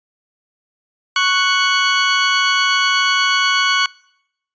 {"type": "tone pair together", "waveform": "20% pulse", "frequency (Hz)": [1108.7, 1481], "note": ["C#6", "F#6"], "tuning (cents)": [0, 1], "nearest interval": "perfect fourth", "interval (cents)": 501, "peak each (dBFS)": -11, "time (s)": [1.16, 3.86], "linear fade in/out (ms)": 2, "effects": ["noise-tail reverb RT60 0.8 s tail -25 dB re dry", "resampled to 16000 Hz"]}